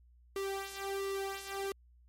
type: tone with flanger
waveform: sawtooth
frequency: 392 Hz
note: G4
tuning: in tune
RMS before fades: -38 dBFS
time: 0.36-1.72 s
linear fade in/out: 2 ms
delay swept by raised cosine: 1.2 to 2.5 ms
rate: 1.4 Hz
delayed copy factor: -0.8
effects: added 60 Hz sine -59 dBFS peak until 2.08 s + MP3 64 kbps